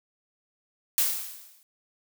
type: noise with exponential decay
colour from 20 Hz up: blue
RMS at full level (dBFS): -21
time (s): 0.98-1.63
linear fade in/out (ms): 0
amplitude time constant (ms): 140
effects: none